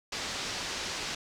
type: low-pass noise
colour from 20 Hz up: white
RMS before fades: -36 dBFS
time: 0.12-1.15 s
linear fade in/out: 5 ms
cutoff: 6100 Hz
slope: 24 dB/octave
effects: none